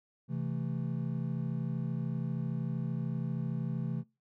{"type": "chord", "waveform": "triangle", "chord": "A minor", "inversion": "first", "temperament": "just", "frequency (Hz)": [132, 165, 220], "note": ["C3", "E3", "A3"], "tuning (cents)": [16, 2, 0], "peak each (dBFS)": [-33, -34, -37], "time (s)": [0.28, 4.04], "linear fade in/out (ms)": 50, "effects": ["noise-tail reverb RT60 0.3 s tail -26 dB re dry"]}